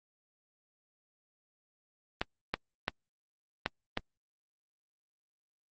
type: clicks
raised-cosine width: 0.3 ms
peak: -13 dBFS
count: 5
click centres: 2.215 / 2.54 / 2.881 / 3.661 / 3.974 s
effects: Opus 24 kbps